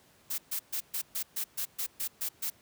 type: noise bursts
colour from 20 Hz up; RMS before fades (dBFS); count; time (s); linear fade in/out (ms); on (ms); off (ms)
blue; -33; 11; 0.3-2.502; 10; 82; 130
effects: pink hiss -62 dBFS RMS until 2.61 s + high-pass 80 Hz 12 dB/octave